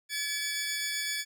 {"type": "tone pair together", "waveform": "15% pulse", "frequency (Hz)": [1714.8, 2289], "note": ["A6", "D7"], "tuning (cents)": [-45, -45], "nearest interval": "perfect fourth", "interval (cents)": 500, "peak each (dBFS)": -27, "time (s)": [0.09, 1.25], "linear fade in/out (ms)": 50, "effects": []}